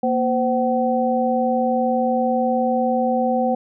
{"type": "tone cluster", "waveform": "sine", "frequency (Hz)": [235.1, 516, 758], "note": ["A#3", "C5", "F#5"], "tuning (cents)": [15, -24, 42], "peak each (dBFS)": -21, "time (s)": [0.03, 3.55], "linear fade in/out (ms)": 5, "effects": []}